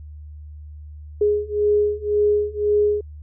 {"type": "beating tone pair", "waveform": "sine", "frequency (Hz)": [415.3, 417.2], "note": ["G#4", "G#4"], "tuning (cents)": [0, 8], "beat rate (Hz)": 1.9, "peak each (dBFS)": [-20, -19], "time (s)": [1.21, 3.01], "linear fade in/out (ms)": 5, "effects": ["added 75 Hz sine -35 dBFS peak until 3.22 s"]}